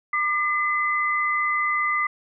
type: tone pair together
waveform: sine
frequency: 1196 / 2031 Hz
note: D6 / B6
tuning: +31 / +48 cents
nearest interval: major sixth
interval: 917 cents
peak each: -23 dBFS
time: 0.13-2.07 s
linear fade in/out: 5 ms
effects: none